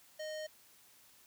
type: tone with low-pass filter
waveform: square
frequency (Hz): 619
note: D#5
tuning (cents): -9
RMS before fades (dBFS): -42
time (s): 0.19-0.47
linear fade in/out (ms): 10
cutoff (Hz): 6200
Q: 1.3
effects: white hiss -63 dBFS RMS until 1.26 s + high-pass 60 Hz 12 dB/octave